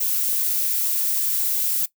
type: noise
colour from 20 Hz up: violet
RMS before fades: -22 dBFS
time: 0-1.86 s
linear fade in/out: 10 ms
effects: noise-tail reverb RT60 0.1 s tail -18 dB re dry